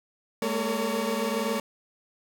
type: tone cluster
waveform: 30% pulse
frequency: 209.4 / 230.4 / 453.3 / 564 Hz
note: G#3 / A#3 / A#4 / C#5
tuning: +15 / -20 / -48 / +30 cents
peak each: -29 dBFS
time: 0.42-1.6 s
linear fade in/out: 2 ms
effects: none